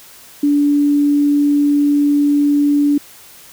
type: tone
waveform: sine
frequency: 289.3 Hz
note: D4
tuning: 26 cents flat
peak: -10 dBFS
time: 0.43-2.98 s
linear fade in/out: 5 ms
effects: white hiss -41 dBFS RMS until 3.52 s